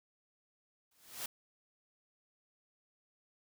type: noise with exponential growth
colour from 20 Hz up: white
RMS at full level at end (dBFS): -37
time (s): 0.91-1.26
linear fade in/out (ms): 5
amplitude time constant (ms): 76
effects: none